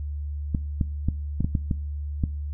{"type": "clicks", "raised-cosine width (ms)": 5, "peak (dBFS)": -11, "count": 8, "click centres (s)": [0.548, 0.812, 1.086, 1.406, 1.445, 1.552, 1.712, 2.238], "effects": ["noise-tail reverb RT60 0.4 s tail -20 dB re dry", "added 73 Hz sine -28 dBFS peak until 2.53 s"]}